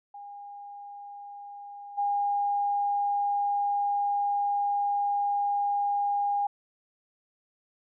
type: tone with level steps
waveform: sine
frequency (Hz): 812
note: G#5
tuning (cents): -39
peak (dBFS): -40 / -24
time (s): 0.14-6.47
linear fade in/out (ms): 5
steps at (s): 1.97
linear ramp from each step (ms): 20
effects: none